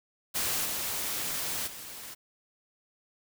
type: noise with level steps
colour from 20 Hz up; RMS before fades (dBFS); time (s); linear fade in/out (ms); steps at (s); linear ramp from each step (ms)
white; -30 / -33 / -43; 0.34-2.15; 20; 0.64 / 1.66; 20
effects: none